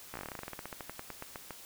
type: slowing click train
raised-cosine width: 0.5 ms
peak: -25 dBFS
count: 24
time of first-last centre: 0.14-1.507 s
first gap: 15 ms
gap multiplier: 1.11
effects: white hiss -51 dBFS RMS until 1.65 s